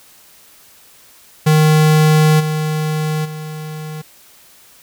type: tone with level steps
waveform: square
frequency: 154.7 Hz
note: D#3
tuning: 10 cents flat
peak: -9 / -17 / -26 dBFS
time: 1.46-4.02 s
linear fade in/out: 10 ms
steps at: 2.39 / 3.24 s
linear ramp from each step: 20 ms
effects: white hiss -46 dBFS RMS until 4.82 s